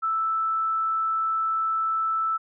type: tone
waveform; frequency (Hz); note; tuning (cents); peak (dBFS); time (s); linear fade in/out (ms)
sine; 1318.5; E6; 0; -22; 0.02-2.38; 20
effects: none

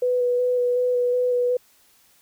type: tone with vibrato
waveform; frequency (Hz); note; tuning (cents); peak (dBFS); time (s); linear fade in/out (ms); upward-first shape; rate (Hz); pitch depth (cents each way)
sine; 493.9; B4; 0; -18; 0.02-1.57; 5; square; 2.7; 12
effects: white hiss -58 dBFS RMS until 2.21 s

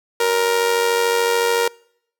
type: tone with amplitude modulation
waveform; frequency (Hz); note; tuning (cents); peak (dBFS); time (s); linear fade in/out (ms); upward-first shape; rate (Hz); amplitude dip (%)
sawtooth; 468.9; A#4; +10; -9; 0.2-1.68; 5; sine; 93.7; 55
effects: noise-tail reverb RT60 0.7 s tail -26 dB re dry

